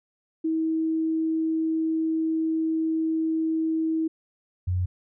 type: tone pair in turn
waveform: sine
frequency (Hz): 320.9 / 90.68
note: E4 / F#2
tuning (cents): -46 / -34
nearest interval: octave + minor seventh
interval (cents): 2188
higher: first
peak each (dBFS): -22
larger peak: neither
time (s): 0.44-4.08 / 4.67-4.86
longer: first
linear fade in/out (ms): 10
effects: none